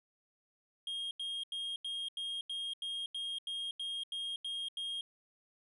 triangle tone bursts, 3241 Hz, G#7, 43 cents flat, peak -35 dBFS, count 13, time 0.87-5.01 s, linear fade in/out 2 ms, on 240 ms, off 85 ms, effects resampled to 32000 Hz

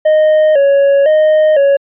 triangle tone with vibrato, 587.3 Hz, D5, in tune, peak -4 dBFS, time 0.05-1.77 s, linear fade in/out 10 ms, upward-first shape square, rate 0.99 Hz, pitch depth 90 cents each way, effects resampled to 8000 Hz

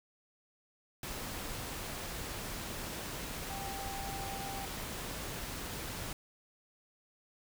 sine tone in noise, 786 Hz, G5, 4 cents sharp, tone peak -42 dBFS, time 3.5-4.65 s, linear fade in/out 2 ms, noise pink, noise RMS -41 dBFS, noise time 1.03-6.13 s, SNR -4 dB, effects none

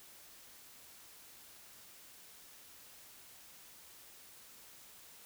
silence, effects white hiss -57 dBFS RMS until 5.25 s

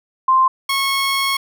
sine / 15% pulse tone pair in turn, 1046.5 / 1094.3 Hz, C6 / C#6, 0 / -23 cents, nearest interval minor second, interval 77 cents, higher second, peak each -10 dBFS, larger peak neither, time 0.28-0.48 / 0.69-1.37 s, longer second, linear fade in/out 5 ms, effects none

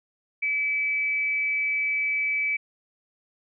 sine tone with amplitude modulation, 2300 Hz, D7, 37 cents flat, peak -21 dBFS, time 0.42-2.57 s, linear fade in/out 10 ms, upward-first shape sine, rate 253 Hz, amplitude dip 35%, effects none

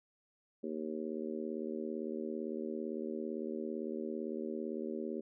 harmonic tone, 77.78 Hz, D#2, in tune, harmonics 3 / 4 / 5 / 6 / 7, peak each -41 / -43 / -41 / -47 / -47 dBFS, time 0.63-5.21 s, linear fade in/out 10 ms, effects none

